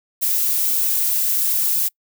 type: noise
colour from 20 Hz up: violet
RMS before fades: -19 dBFS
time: 0.21-1.89 s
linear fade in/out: 20 ms
effects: noise-tail reverb RT60 0.1 s tail -26 dB re dry